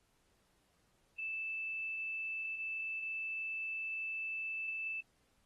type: tone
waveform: sine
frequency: 2637 Hz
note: E7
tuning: in tune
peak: -37 dBFS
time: 1.18-5.01 s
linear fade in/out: 10 ms
effects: pink hiss -75 dBFS RMS until 5.45 s + AAC 32 kbps